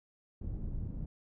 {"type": "low-pass noise", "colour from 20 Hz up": "pink", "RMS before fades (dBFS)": -38, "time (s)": [0.41, 1.06], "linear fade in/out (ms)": 5, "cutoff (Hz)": 160, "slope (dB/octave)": 12, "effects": []}